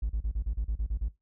triangle tone bursts, 53.1 Hz, G#1, 39 cents sharp, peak -23 dBFS, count 10, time 0.02-1.086 s, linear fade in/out 10 ms, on 76 ms, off 34 ms, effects noise-tail reverb RT60 0.2 s tail -20 dB re dry + tanh soft clip ceiling -22 dBFS

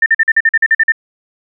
sine tone bursts, 1797 Hz, A6, 36 cents sharp, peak -6 dBFS, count 11, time 0.02-0.921 s, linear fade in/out 5 ms, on 41 ms, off 45 ms, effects none

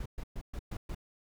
brown noise bursts, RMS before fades -38 dBFS, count 6, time 0-0.948 s, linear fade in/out 5 ms, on 58 ms, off 120 ms, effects none

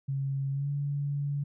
sine tone with pitch glide, 136.9 to 142.8 Hz, C#3 to D3, -21 to -48 cents, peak -28 dBFS, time 0.08-1.44 s, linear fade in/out 10 ms, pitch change +73 cents, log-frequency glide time 0.51-0.69 s, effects none

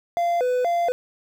triangle tone with vibrato, 587 Hz, D5, 1 cent flat, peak -17 dBFS, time 0.17-0.92 s, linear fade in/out 0 ms, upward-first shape square, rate 2.1 Hz, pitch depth 280 cents each way, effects 8-bit

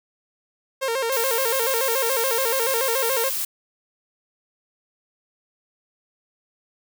sawtooth tone with vibrato, 495.2 Hz, B4, 5 cents sharp, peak -18 dBFS, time 0.81-3.3 s, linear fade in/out 20 ms, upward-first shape square, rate 7 Hz, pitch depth 130 cents each way
blue noise, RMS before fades -26 dBFS, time 1.12-3.45 s, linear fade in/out 5 ms
effects none

